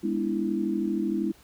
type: chord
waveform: sine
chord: E dominant seventh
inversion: first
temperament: just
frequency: 206 / 247.2 / 296.7 / 329.6 Hz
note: G#3 / B3 / D4 / E4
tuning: -14 / +2 / +18 / 0 cents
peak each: -29 / -33 / -32 / -28 dBFS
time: 0.03-1.32 s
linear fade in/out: 10 ms
effects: pink hiss -56 dBFS RMS until 1.43 s